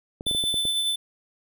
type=clicks; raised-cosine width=2 ms; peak=-21 dBFS; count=7; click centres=0.209 / 0.267 / 0.312 / 0.349 / 0.439 / 0.542 / 0.653 s
type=tone with tremolo; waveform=square; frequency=3520 Hz; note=A7; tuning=in tune; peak=-22 dBFS; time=0.26-0.96 s; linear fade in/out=10 ms; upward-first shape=sine; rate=10 Hz; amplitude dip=30%
effects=none